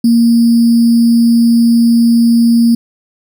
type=tone with sample-and-hold; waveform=sine; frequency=233.1 Hz; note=A#3; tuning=in tune; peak=-5 dBFS; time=0.04-2.75 s; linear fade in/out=5 ms; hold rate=4900 Hz; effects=none